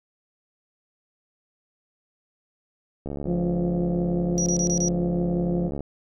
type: click train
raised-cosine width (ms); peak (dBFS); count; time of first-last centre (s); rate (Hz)
2; -19; 196; 3.06-5.806; 71
type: harmonic tone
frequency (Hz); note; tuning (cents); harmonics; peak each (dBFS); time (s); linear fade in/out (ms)
174.61; F3; 0; 1 / 2 / 3 / 4; -23 / -29 / -33 / -41; 3.25-5.71; 50
type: tone bursts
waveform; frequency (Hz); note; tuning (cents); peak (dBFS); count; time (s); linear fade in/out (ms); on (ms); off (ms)
sine; 5800; F#8; -35; -24; 5; 4.38-4.884; 0; 80; 26
effects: none